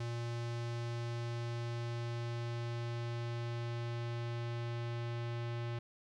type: tone with low-pass filter sweep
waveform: square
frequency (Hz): 118.1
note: A#2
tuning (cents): +23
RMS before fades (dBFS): -39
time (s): 0-5.79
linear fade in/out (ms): 5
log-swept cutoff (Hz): 5700 to 3500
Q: 1.1
effects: 13-bit